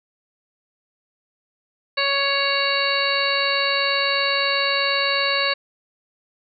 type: harmonic tone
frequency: 557 Hz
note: C#5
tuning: 8 cents sharp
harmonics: 1 / 2 / 3 / 4 / 5 / 7 / 8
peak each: -26 / -26 / -26 / -26 / -26 / -26 / -26 dBFS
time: 1.97-5.54 s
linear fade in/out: 10 ms
effects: none